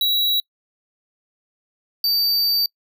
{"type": "tone pair in turn", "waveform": "square", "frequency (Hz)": [3892, 4628], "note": ["B7", "D8"], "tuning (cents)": [-26, -26], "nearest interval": "minor third", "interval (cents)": 300, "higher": "second", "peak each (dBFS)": -17, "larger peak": "neither", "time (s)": [[0.01, 0.4], [2.04, 2.66]], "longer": "second", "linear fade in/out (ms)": 2, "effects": ["noise-tail reverb RT60 0.1 s tail -26 dB re dry"]}